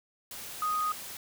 sine tone in noise, 1244.5 Hz, D#6, in tune, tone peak -27 dBFS, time 0.62-0.92 s, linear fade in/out 2 ms, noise white, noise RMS -42 dBFS, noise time 0.31-1.17 s, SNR +12 dB, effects none

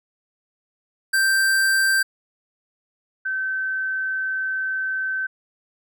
square / sine tone pair in turn, 1568 / 1538.4 Hz, G6 / G6, 0 / -33 cents, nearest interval unison, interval 33 cents, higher first, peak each -17 / -22 dBFS, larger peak first, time 1.13-2.03 / 3.25-5.27 s, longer second, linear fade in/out 10 ms, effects none

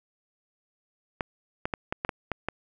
clicks, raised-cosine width 0.5 ms, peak -13 dBFS, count 8, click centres 1.208 / 1.655 / 1.738 / 1.925 / 2.049 / 2.092 / 2.317 / 2.486 s, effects none

